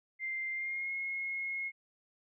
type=tone with pitch glide; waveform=sine; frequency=2093 to 2162 Hz; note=C7 to C#7; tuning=0 to -44 cents; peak=-34 dBFS; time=0.19-1.72 s; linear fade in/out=50 ms; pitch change=+56 cents; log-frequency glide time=0.52-0.92 s; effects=none